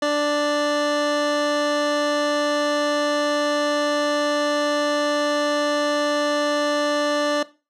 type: tone pair together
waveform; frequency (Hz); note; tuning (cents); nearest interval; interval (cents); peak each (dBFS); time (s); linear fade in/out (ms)
25% pulse; 293.7 / 587.4; D4 / D5; 0 / 0; octave; 1200; -19; 0.02-7.43; 5
effects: noise-tail reverb RT60 0.3 s tail -17 dB re dry + low-pass 6000 Hz 12 dB/octave